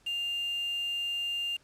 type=tone with quantisation; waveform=sine; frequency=2800 Hz; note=F7; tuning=4 cents sharp; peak=-30 dBFS; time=0.06-1.57 s; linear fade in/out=10 ms; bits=7; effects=pink hiss -64 dBFS RMS until 1.63 s + low-pass 9000 Hz 12 dB/octave